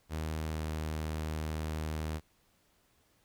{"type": "tone with pitch glide", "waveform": "sawtooth", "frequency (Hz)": [78.6, 77.97], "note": ["D#2", "D#2"], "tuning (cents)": [18, 4], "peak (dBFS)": -30, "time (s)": [0.09, 2.21], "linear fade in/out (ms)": 50, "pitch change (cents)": -14, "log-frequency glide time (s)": [0.47, 0.64], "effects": ["pink hiss -70 dBFS RMS until 3.24 s"]}